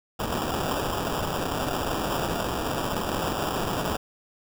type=noise with sample-and-hold; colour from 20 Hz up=white; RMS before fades=-28 dBFS; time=0.19-3.97 s; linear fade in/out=10 ms; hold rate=2100 Hz; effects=none